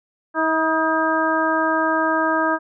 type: harmonic tone with a mistuned harmonic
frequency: 320 Hz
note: D#4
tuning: 49 cents sharp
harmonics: 1 / 2 / 3 / 4 / 5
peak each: -23 / -23 / -23 / -23 / -23 dBFS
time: 0.34-2.59 s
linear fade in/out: 50 ms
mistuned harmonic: 4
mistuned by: -38 cents
effects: none